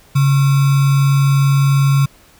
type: tone with sample-and-hold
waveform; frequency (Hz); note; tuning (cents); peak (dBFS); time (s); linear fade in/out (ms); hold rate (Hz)
sine; 138.59; C#3; 0; -9; 0.15-2.06; 10; 1225
effects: pink hiss -48 dBFS RMS until 2.39 s